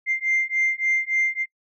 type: beating tone pair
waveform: sine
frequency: 2093 / 2096.5 Hz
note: C7 / C7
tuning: 0 / +3 cents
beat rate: 3.5 Hz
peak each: -22 / -22 dBFS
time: 0.06-1.46 s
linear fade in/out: 50 ms
effects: noise-tail reverb RT60 0.1 s tail -25 dB re dry + tanh soft clip ceiling -14 dBFS